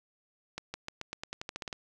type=accelerating click train; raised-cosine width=0.2 ms; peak=-20 dBFS; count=13; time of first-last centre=0.58-1.728 s; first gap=160 ms; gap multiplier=0.9; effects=none